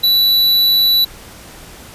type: tone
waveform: square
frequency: 3951 Hz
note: B7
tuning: in tune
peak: -10 dBFS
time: 0.03-1.05 s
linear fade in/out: 10 ms
effects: pink hiss -37 dBFS RMS until 1.94 s + resampled to 32000 Hz